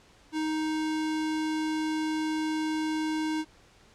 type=tone; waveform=square; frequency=312.2 Hz; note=D#4; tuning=6 cents sharp; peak=-28 dBFS; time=0.32-3.45 s; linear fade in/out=50 ms; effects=pink hiss -58 dBFS RMS until 3.94 s + low-pass 7000 Hz 12 dB/octave